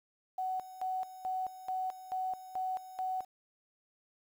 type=tone with tremolo; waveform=sine; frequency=748 Hz; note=F#5; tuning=19 cents sharp; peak=-32 dBFS; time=0.38-3.25 s; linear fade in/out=5 ms; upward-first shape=square; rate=2.3 Hz; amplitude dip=80%; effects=10-bit